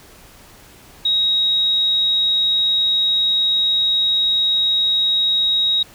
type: tone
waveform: sine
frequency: 3793 Hz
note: A#7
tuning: 29 cents sharp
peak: -14 dBFS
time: 1.05-5.83 s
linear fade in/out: 5 ms
effects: pink hiss -45 dBFS RMS until 5.94 s